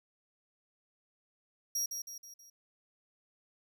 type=tone with echo; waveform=40% pulse; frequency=5660 Hz; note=F8; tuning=22 cents sharp; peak=-30 dBFS; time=1.75-1.86 s; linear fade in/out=5 ms; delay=160 ms; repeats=4; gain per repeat=-6 dB; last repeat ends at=2.5 s; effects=none